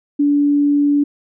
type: tone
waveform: sine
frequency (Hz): 288.5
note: D4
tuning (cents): -31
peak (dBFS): -11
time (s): 0.19-1.04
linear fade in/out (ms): 10
effects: none